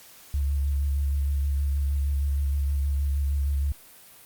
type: tone with vibrato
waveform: sine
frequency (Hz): 70.4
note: C#2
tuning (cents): +27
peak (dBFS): -22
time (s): 0.34-3.72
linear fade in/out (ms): 0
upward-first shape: square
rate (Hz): 6.4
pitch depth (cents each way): 21
effects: white hiss -50 dBFS RMS until 4.25 s + Opus 48 kbps